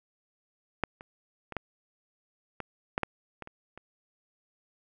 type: clicks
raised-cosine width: 0.5 ms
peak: -11 / -29 / -24 / -16 / -20 / -12 / -12 / -24 / -29 / -29 dBFS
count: 10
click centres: 0.837 / 1.009 / 1.523 / 1.567 / 2.603 / 2.979 / 3.033 / 3.423 / 3.474 / 3.776 s
effects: none